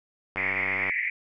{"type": "click train", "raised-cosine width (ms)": 0.5, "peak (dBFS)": -18, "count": 52, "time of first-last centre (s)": [0.36, 0.896], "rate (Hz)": 95.2}
{"type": "band-pass noise", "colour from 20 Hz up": "white", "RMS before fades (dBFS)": -28, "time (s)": [0.37, 1.1], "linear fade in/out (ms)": 5, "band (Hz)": [1900, 2300], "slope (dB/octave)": 96}
{"effects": []}